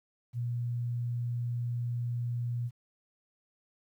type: tone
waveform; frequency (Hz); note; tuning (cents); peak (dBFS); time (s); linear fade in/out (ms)
sine; 120; B2; -49; -30; 0.33-2.71; 50
effects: 11-bit